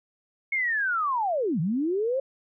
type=linear two-way sweep; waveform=sine; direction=down then up; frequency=2193 to 146.83 to 550 Hz; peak=-23 dBFS; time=0.52-2.2 s; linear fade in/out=5 ms; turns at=1.6 s; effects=none